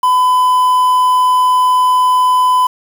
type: tone with quantisation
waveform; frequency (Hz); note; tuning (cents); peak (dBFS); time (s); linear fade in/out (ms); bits
triangle; 1006; B5; +32; -6; 0.03-2.67; 5; 5
effects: none